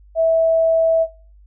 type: tone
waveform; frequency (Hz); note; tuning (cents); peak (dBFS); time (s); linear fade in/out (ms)
sine; 653; E5; -17; -12; 0.15-1.07; 50
effects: noise-tail reverb RT60 0.4 s tail -21 dB re dry + added 50 Hz sine -44 dBFS peak until 1.46 s